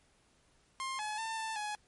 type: tone with pitch steps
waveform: sawtooth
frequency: 1060 / 850 / 895 / 887 / 840 Hz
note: C6 / G#5 / A5 / A5 / G#5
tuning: +22 / +40 / +29 / +14 / +19 cents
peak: -32 dBFS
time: 0.8-1.75 s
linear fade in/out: 0 ms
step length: 190 ms
effects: pink hiss -69 dBFS RMS until 1.87 s + MP3 48 kbps